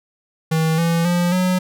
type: tone with pitch steps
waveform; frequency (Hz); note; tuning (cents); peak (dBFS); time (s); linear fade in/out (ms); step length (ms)
square; 160.2 / 167.58 / 175.31 / 183.38; E3 / E3 / F3 / F#3; -49 / +29 / +7 / -15; -16; 0.51-1.59; 10; 270
effects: none